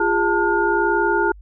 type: tone cluster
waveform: sine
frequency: 346.9 / 407.9 / 891 / 1429 Hz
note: F4 / G#4 / A5 / F6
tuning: -12 / -31 / +22 / +39 cents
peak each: -21 dBFS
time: 0-1.32 s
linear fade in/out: 5 ms
effects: added 50 Hz sine -39 dBFS peak until 1.41 s